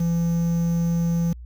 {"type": "tone with quantisation", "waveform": "triangle", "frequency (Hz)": 168.8, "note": "E3", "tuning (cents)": 41, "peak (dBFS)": -17, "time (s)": [0, 1.33], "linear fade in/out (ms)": 5, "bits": 7, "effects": ["added 60 Hz sine -36 dBFS peak until 1.45 s"]}